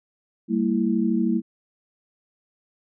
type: chord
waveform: sine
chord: E diminished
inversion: first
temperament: equal with one note detuned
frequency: 196 / 228.9 / 329.6 Hz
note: G3 / Bb3 / E4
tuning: 0 / -31 / 0 cents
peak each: -24 / -22 / -25 dBFS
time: 0.48-1.42 s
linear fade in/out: 50 ms
effects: none